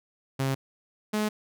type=tone pair in turn; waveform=sawtooth; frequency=134.6 / 212.5 Hz; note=C3 / G#3; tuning=+49 / +40 cents; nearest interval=minor sixth; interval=791 cents; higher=second; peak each=-21 dBFS; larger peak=neither; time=0.39-0.55 / 1.13-1.29 s; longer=neither; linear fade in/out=10 ms; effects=none